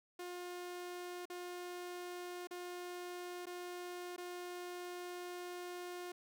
sawtooth tone with dropouts, 355.9 Hz, F4, 33 cents sharp, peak -40 dBFS, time 0.19-6.12 s, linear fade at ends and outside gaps 5 ms, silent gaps 1.255-1.299 / 2.472-2.509 / 3.457-3.467 / 4.164-4.179 s, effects none

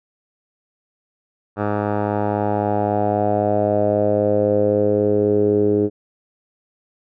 10% pulse tone with low-pass filter sweep, 103.83 Hz, G#2, in tune, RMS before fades -18 dBFS, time 1.56-5.9 s, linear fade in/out 50 ms, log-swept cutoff 1100 to 380 Hz, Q 4.5, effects none

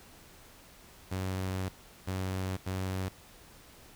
sawtooth tone bursts at uneven times, 94 Hz, F#2, 28 cents sharp, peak -28 dBFS, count 3, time 1.11-1.69 / 2.07-2.57 / 2.66-3.09 s, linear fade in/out 10 ms, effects pink hiss -55 dBFS RMS until 3.95 s

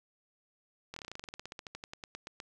slowing click train, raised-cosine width 0.2 ms, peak -25 dBFS, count 24, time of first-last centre 0.94-2.401 s, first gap 24 ms, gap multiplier 1.08, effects none

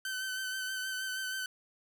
sawtooth tone with vibrato, 1528 Hz, G6, 45 cents flat, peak -31 dBFS, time 0.05-1.46 s, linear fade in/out 2 ms, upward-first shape sine, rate 6.3 Hz, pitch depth 25 cents each way, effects none

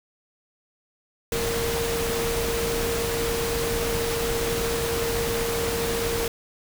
sine tone in noise, 463.7 Hz, A#4, 9 cents flat, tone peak -26 dBFS, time 1.32-6.28 s, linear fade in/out 2 ms, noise pink, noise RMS -28 dBFS, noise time 1.32-6.28 s, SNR -1 dB, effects none

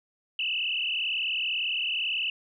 sine tone with frequency modulation, 2800 Hz, F7, 4 cents sharp, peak -26 dBFS, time 0.39-2.3 s, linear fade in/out 2 ms, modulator 39 Hz, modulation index 5, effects none

